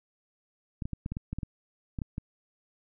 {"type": "clicks", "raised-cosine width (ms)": 5, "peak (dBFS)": -21, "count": 12, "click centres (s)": [0.822, 0.855, 0.933, 1.061, 1.12, 1.169, 1.33, 1.386, 1.432, 1.988, 2.018, 2.181], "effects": []}